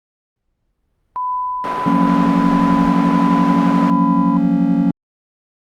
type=noise with exponential growth; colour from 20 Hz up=brown; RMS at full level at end=-32 dBFS; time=0.36-2.89 s; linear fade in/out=2 ms; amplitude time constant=550 ms
type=tone with tremolo; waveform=sine; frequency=1000 Hz; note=B5; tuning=21 cents sharp; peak=-17 dBFS; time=1.16-4.37 s; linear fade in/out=0 ms; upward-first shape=triangle; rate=1.5 Hz; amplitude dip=35%
type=band-pass noise; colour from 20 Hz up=white; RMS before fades=-26 dBFS; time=1.64-3.9 s; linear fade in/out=0 ms; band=210 to 1100 Hz; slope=12 dB/octave
type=chord; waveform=triangle; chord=Gb major seventh; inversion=third; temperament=just; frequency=173.43 / 185 / 231.2 / 277.5 Hz; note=F3 / Gb3 / Bb3 / Db4; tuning=-12 / 0 / -14 / +2 cents; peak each=-17 / -17 / -16 / -14 dBFS; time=1.86-4.91 s; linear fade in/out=5 ms
effects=Opus 48 kbps